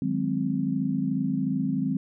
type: chord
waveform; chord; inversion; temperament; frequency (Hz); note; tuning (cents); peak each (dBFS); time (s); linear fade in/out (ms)
sine; Ab dominant seventh; second; equal with one note detuned; 154.04 / 185 / 207.7 / 261.6; Eb3 / Gb3 / Ab3 / C4; -17 / 0 / 0 / 0; -31 / -30 / -30 / -27; 0.02-1.97; 2
effects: none